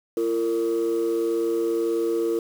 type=tone pair together; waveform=sine; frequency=340 / 458.2 Hz; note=F4 / A#4; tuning=-46 / -30 cents; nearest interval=perfect fourth; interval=516 cents; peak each=-22 / -22 dBFS; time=0.17-2.39 s; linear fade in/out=2 ms; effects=tanh soft clip ceiling -17 dBFS + 7-bit